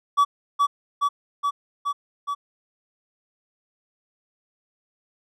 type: tone with echo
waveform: triangle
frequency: 1143 Hz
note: D6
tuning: 47 cents flat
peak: -12 dBFS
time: 0.17-0.25 s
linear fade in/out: 20 ms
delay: 420 ms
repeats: 5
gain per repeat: -2 dB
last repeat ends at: 2.35 s
effects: none